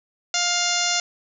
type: harmonic tone with a mistuned harmonic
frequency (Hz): 703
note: F5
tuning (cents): +11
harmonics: 1 / 2 / 3 / 4 / 5 / 6 / 7 / 8 / 9 / 10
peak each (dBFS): -29 / -29 / -29 / -29 / -29 / -29 / -29 / -29 / -29 / -29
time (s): 0.34-1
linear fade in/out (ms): 2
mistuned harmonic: 7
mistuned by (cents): +41
effects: none